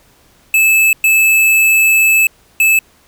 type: tone bursts at uneven times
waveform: square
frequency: 2613 Hz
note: E7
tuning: 16 cents flat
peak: -8 dBFS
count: 3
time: 0.54-0.93 / 1.04-2.27 / 2.6-2.79 s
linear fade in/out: 2 ms
effects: pink hiss -50 dBFS RMS until 3.07 s